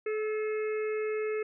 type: harmonic tone with a mistuned harmonic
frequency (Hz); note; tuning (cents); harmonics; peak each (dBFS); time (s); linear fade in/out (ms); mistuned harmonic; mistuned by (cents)
430.1; A4; -39; 1 / 3 / 4 / 5 / 6; -29 / -44 / -47 / -43 / -47; 0.06-1.43; 5; 3; +21
effects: none